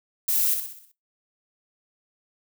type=noise with echo; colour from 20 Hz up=violet; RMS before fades=-23 dBFS; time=0.28-0.54 s; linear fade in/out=5 ms; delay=63 ms; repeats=6; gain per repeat=-6 dB; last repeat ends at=0.918 s; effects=noise-tail reverb RT60 0.2 s tail -18 dB re dry